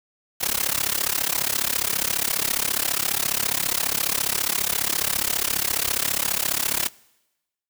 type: noise with amplitude modulation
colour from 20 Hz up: white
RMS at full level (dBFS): -20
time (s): 0.4-6.89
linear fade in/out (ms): 20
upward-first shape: sine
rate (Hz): 34.7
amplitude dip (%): 95
effects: noise-tail reverb RT60 1.0 s tail -24 dB re dry